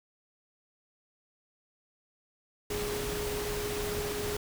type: tone in noise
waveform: sine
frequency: 415.3 Hz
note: G#4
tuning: in tune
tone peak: -34 dBFS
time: 2.7-4.37 s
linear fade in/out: 5 ms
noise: pink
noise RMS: -36 dBFS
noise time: 2.7-4.37 s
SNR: -1 dB
effects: none